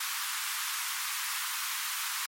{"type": "high-pass noise", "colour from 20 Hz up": "pink", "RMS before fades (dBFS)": -34, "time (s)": [0, 2.26], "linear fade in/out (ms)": 5, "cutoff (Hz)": 1000, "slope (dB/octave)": 48, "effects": ["MP3 64 kbps"]}